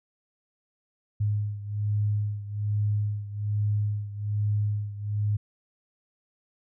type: beating tone pair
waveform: sine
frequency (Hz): 103.83 / 105.03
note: G#2 / G#2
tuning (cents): 0 / +20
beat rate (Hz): 1.2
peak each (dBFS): -26 / -30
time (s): 1.2-5.37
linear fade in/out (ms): 10
effects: none